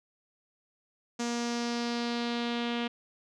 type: tone with low-pass filter sweep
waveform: sawtooth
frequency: 237.3 Hz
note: A#3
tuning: 31 cents sharp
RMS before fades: -32 dBFS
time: 1.19-2.88 s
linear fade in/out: 10 ms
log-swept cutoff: 6500 to 3200 Hz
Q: 2.8
effects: none